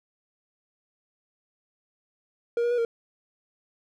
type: tone with pitch steps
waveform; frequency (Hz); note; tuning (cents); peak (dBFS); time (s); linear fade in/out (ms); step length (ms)
triangle; 471.3 / 476.9 / 485 / 463.5; A#4 / A#4 / B4 / A#4; +19 / +39 / -31 / -10; -20; 2.57-2.85; 2; 70
effects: none